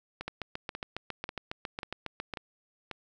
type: two click trains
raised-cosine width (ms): 0.3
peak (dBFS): -21 / -19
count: 6 / 16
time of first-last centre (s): 0.21-2.913 / 0.28-2.338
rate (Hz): 1.85 / 7.29
effects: none